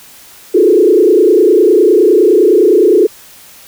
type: tone with frequency modulation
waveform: sine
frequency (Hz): 392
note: G4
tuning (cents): 0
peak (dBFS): -4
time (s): 0.54-3.07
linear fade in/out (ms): 10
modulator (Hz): 29.8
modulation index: 2
effects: white hiss -38 dBFS RMS until 3.67 s